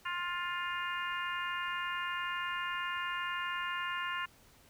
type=harmonic tone; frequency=351.8 Hz; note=F4; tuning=13 cents sharp; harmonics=3 / 4 / 5 / 6 / 7 / 8; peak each=-38 / -40 / -40 / -46 / -47 / -43 dBFS; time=0.05-4.26 s; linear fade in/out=10 ms; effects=pink hiss -62 dBFS RMS until 4.69 s